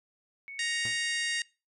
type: tone with pitch glide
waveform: sine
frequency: 2217 to 2178 Hz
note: C#7 to C#7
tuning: 0 to -31 cents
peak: -40 dBFS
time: 0.48-1.39 s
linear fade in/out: 0 ms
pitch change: -31 cents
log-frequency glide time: 0.91-1.16 s
type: harmonic tone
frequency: 935 Hz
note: A#5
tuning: 5 cents sharp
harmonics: 2 / 3 / 4 / 5 / 6 / 7 / 8 / 9 / 10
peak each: -32 / -36 / -38 / -40 / -42 / -43 / -44 / -45 / -46 dBFS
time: 0.59-1.42 s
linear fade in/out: 2 ms
type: tone with exponential decay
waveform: sawtooth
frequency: 116.54 Hz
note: A#2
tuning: in tune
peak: -34 dBFS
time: 0.85-1.02 s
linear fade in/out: 0 ms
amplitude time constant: 35 ms
effects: noise-tail reverb RT60 0.3 s tail -23 dB re dry